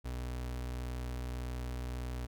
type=tone; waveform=35% pulse; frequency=61.74 Hz; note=B1; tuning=in tune; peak=-35 dBFS; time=0.04-2.27 s; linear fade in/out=20 ms; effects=none